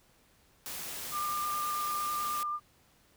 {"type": "noise", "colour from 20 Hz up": "white", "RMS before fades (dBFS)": -40, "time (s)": [0.66, 2.43], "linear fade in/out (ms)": 0}
{"type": "tone with vibrato", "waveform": "sine", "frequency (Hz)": 1197, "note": "D6", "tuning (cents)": 33, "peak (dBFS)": -31, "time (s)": [1.11, 2.6], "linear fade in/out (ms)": 50, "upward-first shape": "sine", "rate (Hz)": 9.2, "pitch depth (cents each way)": 12}
{"effects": ["pink hiss -65 dBFS RMS until 3.16 s"]}